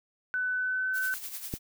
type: tone with pitch glide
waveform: sine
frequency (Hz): 1500 to 1520.9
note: F#6 to F#6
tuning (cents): +23 to +47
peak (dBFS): -27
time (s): 0.34-1.14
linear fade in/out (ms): 0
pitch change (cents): +24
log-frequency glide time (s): 0.51-0.9
type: noise with tremolo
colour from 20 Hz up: blue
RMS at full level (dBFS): -37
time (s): 0.93-1.59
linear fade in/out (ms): 50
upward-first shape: sine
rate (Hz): 10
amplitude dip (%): 60
type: click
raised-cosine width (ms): 3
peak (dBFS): -20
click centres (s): 1.539
effects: none